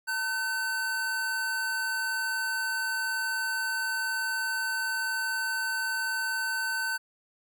square tone pair together, 906.2 / 1524 Hz, A#5 / G6, -49 / -49 cents, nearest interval major sixth, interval 900 cents, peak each -39 / -29 dBFS, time 0.07-6.98 s, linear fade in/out 20 ms, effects none

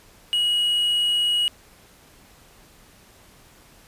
triangle tone with quantisation, 2904 Hz, F#7, 33 cents flat, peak -17 dBFS, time 0.33-1.48 s, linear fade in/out 0 ms, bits 7, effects pink hiss -52 dBFS RMS until 3.87 s + resampled to 32000 Hz

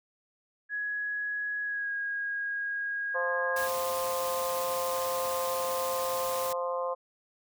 sine tone with pitch glide, 1674 to 1639.5 Hz, G#6 to G#6, +13 to -23 cents, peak -30 dBFS, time 0.69-3.69 s, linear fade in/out 50 ms, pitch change -36 cents, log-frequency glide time 1.62-1.92 s
harmonic tone, 174.61 Hz, F3, in tune, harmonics 3 / 4 / 5 / 6 / 7, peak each -31 / -39 / -42 / -34 / -43 dBFS, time 3.14-6.95 s, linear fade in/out 20 ms
white noise, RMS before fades -38 dBFS, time 3.56-6.53 s, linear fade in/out 5 ms
effects none

